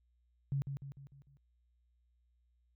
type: tone with echo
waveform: sine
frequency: 138.59 Hz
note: C#3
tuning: in tune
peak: -31 dBFS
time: 0.52-0.62 s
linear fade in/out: 0 ms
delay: 150 ms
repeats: 5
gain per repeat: -6 dB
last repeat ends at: 1.37 s
effects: added 60 Hz sine -70 dBFS peak until 2.75 s